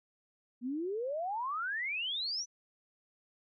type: exponential sweep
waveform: sine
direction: up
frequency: 233.1 to 6090 Hz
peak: -33 dBFS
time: 0.61-2.46 s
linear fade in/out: 50 ms
effects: none